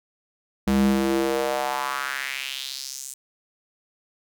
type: tone with high-pass filter sweep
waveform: square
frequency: 67.1 Hz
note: C2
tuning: 44 cents sharp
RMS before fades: -25 dBFS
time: 0.67-3.14 s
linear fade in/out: 5 ms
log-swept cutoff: 150 to 8100 Hz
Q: 3
effects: none